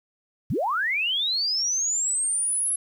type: linear sweep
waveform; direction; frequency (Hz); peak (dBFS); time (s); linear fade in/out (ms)
sine; up; 77.5 to 11050; -22; 0.5-2.76; 5
effects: 9-bit